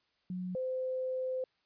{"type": "tone pair in turn", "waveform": "sine", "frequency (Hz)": [182.2, 515.3], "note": ["F#3", "C5"], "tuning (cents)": [-26, -27], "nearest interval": "octave + tritone", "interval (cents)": 1799, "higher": "second", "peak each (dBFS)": [-35, -32], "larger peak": "second", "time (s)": [[0.3, 0.55], [0.55, 1.44]], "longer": "second", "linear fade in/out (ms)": 2, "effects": ["white hiss -75 dBFS RMS until 1.65 s", "resampled to 11025 Hz"]}